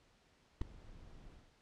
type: noise with ADSR envelope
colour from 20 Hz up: brown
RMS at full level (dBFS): -33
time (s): 0.61-1.52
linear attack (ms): 6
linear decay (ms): 4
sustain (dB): -22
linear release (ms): 190
effects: pink hiss -70 dBFS RMS until 1.61 s + low-pass 6000 Hz 12 dB/octave